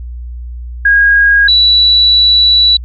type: tone pair in turn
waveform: sine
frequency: 1637 / 3941 Hz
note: G#6 / B7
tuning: -25 / -4 cents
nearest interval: octave + minor third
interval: 1521 cents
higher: second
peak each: -4 dBFS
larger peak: neither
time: 0.85-1.48 / 1.48-2.77 s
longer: second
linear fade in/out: 5 ms
effects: added 60 Hz sine -21 dBFS peak until 2.84 s + MP3 32 kbps